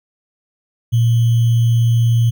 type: tone with sample-and-hold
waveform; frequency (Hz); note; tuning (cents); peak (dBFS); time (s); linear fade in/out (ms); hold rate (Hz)
sine; 116.54; A#2; 0; -10; 0.92-2.31; 20; 3150
effects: none